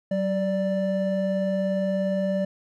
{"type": "tone pair together", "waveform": "triangle", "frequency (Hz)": [190, 587.1], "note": ["F#3", "D5"], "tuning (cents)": [46, -1], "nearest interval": "octave + minor sixth", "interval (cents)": 1953, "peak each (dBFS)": -23, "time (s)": [0.11, 2.45], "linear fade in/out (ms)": 5, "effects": []}